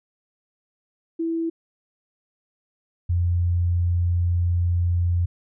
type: tone pair in turn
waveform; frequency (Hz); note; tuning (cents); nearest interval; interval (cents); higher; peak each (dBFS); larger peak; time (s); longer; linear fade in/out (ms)
sine; 329.6 / 87.3; E4 / F2; 0 / 0; octave + major seventh; 2300; first; -22 / -18; second; 1.19-1.5 / 3.09-5.26; second; 10
effects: none